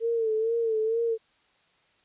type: tone with vibrato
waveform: sine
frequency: 450.1 Hz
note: A4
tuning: 39 cents sharp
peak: -23 dBFS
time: 0-1.18 s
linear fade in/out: 50 ms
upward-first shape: sine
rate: 2.2 Hz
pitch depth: 60 cents each way
effects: white hiss -65 dBFS RMS until 2.04 s + resampled to 8000 Hz